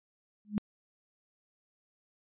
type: tone with exponential growth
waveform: sine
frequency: 208.6 Hz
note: G#3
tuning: 8 cents sharp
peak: -23 dBFS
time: 0.45-0.58 s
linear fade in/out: 0 ms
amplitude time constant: 27 ms
effects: resampled to 8000 Hz